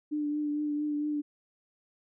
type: tone with vibrato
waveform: sine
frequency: 296.8 Hz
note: D4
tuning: 18 cents sharp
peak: -28 dBFS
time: 0.11-1.22 s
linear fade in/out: 20 ms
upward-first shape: triangle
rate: 4.4 Hz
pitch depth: 25 cents each way
effects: none